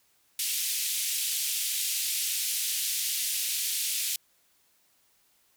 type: band-pass noise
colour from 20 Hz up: white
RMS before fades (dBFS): -30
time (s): 0.39-4.16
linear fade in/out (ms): 2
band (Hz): 2500 to 14000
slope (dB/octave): 24
effects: white hiss -67 dBFS RMS until 5.56 s